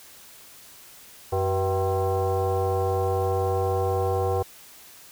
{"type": "tone with frequency modulation", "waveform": "sine", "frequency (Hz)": 196, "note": "G3", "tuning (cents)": 0, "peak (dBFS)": -21, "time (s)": [1.32, 4.43], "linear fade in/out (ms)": 10, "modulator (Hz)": 288, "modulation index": 2.3, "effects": ["white hiss -48 dBFS RMS until 5.11 s"]}